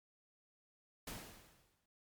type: noise with exponential decay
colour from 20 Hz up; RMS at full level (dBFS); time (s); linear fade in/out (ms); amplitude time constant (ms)
pink; -44; 1.07-1.86; 5; 170
effects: MP3 96 kbps